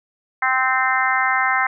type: harmonic tone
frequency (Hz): 260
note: C4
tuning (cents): -11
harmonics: 3 / 4 / 5 / 6 / 7 / 8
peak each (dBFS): -23 / -23 / -23 / -23 / -23 / -23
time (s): 0.42-1.67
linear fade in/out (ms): 5
effects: none